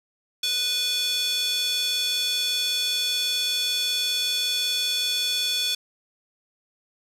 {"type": "tone with high-pass filter", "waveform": "square", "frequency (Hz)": 492.6, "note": "B4", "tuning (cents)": -5, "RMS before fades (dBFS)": -25, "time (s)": [0.43, 5.75], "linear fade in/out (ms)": 5, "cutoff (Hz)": 3600, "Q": 3.7, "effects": ["resampled to 32000 Hz", "7-bit"]}